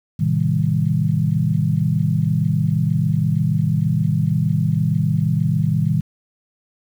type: chord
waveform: sine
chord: A half-diminished seventh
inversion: none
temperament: just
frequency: 110 / 132 / 158.4 / 198 Hz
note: A2 / C3 / Eb3 / G3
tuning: 0 / +16 / +31 / +18 cents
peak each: -22 / -22 / -18 / -24 dBFS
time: 0.19-6.01 s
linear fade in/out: 10 ms
effects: 8-bit